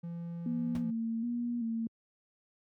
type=tone with pitch glide; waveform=triangle; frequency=170 to 171.28 Hz; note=F3 to F3; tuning=-46 to -33 cents; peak=-35 dBFS; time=0.03-0.91 s; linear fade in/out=10 ms; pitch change=+13 cents; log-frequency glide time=0.54-0.77 s
type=tone with vibrato; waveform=sine; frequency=233.1 Hz; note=A#3; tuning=in tune; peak=-31 dBFS; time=0.46-1.87 s; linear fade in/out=2 ms; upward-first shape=square; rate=1.3 Hz; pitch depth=44 cents each way
type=noise with exponential decay; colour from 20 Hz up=brown; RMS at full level=-35 dBFS; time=0.75-0.87 s; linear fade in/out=2 ms; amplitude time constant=24 ms
effects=high-pass 80 Hz 12 dB/octave